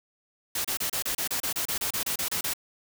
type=noise bursts; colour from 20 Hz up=white; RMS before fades=-29 dBFS; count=16; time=0.55-2.536 s; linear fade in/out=5 ms; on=96 ms; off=30 ms; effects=none